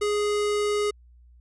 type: tone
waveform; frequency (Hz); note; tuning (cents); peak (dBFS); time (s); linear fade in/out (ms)
square; 415.3; G#4; 0; -23; 0.01-0.91; 10
effects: added 60 Hz sine -50 dBFS peak until 1.4 s + resampled to 24000 Hz